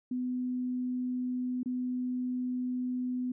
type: tone with dropouts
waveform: sine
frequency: 250.8 Hz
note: B3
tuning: 27 cents sharp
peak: -30 dBFS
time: 0.11-3.32 s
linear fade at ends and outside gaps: 5 ms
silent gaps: 1.632-1.658 s
effects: none